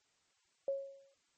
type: tone with exponential decay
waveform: sine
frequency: 549 Hz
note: C#5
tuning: 17 cents flat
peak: -30 dBFS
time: 0.68-1.14 s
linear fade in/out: 2 ms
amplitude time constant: 100 ms
effects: white hiss -75 dBFS RMS until 1.37 s + MP3 32 kbps

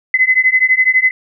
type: beating tone pair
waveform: sine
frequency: 2027 / 2039 Hz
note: B6 / C7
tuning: +45 / -45 cents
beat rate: 12 Hz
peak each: -12 dBFS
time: 0.14-1.11 s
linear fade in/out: 2 ms
effects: none

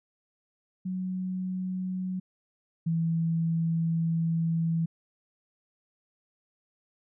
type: tone pair in turn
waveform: sine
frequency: 185 / 164.82 Hz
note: F#3 / E3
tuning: 0 / 0 cents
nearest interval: major second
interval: 200 cents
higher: first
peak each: -29 / -24 dBFS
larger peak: second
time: 0.85-2.2 / 2.86-4.86 s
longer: second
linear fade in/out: 10 ms
effects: none

